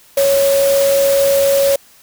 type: tone in noise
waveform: sine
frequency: 554.4 Hz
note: C#5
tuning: in tune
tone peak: -10 dBFS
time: 0.17-1.76 s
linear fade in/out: 5 ms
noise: white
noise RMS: -22 dBFS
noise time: 0.17-1.76 s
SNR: +9 dB
effects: white hiss -47 dBFS RMS until 2.02 s